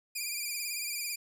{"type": "tone with vibrato", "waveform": "10% pulse", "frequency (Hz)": 2392, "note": "D7", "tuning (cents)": 31, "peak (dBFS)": -25, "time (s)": [0.15, 1.16], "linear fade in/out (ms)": 10, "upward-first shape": "sine", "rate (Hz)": 18, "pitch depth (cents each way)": 57, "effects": []}